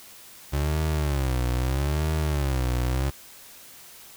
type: tone with vibrato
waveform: 30% pulse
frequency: 69.3 Hz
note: C#2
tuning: in tune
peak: -20 dBFS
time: 0.52-3.11 s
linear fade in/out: 20 ms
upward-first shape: sine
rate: 0.78 Hz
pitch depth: 210 cents each way
effects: white hiss -47 dBFS RMS until 4.16 s